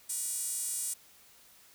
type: tone with high-pass filter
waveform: sawtooth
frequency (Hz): 481.4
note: B4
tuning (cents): -44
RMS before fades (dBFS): -35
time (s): 0.09-0.94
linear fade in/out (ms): 10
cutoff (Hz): 8400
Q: 3.2
effects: white hiss -59 dBFS RMS until 1.74 s